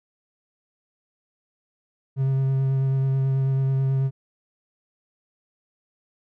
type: tone with vibrato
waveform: triangle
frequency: 134.2 Hz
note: C3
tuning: 44 cents sharp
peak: -17 dBFS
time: 2.16-4.11 s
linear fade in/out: 50 ms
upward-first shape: sine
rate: 9.2 Hz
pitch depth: 13 cents each way
effects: none